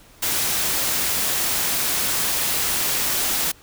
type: noise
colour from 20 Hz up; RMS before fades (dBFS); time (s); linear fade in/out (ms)
white; -22; 0.22-3.52; 10
effects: pink hiss -50 dBFS RMS until 3.62 s